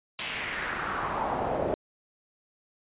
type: noise with band-pass filter sweep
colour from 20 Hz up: brown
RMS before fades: -31 dBFS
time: 0.19-1.74 s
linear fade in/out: 0 ms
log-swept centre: 2900 to 540 Hz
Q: 2.5
effects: resampled to 8000 Hz